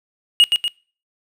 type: tone with echo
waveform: triangle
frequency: 2873 Hz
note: F7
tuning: 48 cents sharp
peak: -6 dBFS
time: 0.4-0.44 s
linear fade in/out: 0 ms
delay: 120 ms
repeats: 2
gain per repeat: -5 dB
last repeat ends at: 0.68 s
effects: noise-tail reverb RT60 0.4 s tail -24 dB re dry